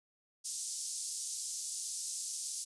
white band-pass noise, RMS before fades -40 dBFS, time 0.44-2.65 s, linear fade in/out 20 ms, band 5300 to 9400 Hz, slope 24 dB/octave, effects resampled to 24000 Hz

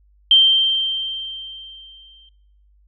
sine tone with exponential decay, 3141 Hz, G7, 3 cents sharp, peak -7 dBFS, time 0.31-2.29 s, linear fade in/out 2 ms, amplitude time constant 430 ms, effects noise-tail reverb RT60 0.8 s tail -24 dB re dry + added 50 Hz sine -52 dBFS peak until 2.87 s

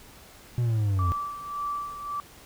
triangle linear sweep, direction down, 123.47 to 84.6 Hz, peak -20 dBFS, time 0.58-1.12 s, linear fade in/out 0 ms
sine tone with tremolo, 1162 Hz, D6, 19 cents flat, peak -27 dBFS, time 0.99-2.2 s, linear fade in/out 0 ms, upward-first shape sine, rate 1.8 Hz, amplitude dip 65%
effects pink hiss -50 dBFS RMS until 2.45 s

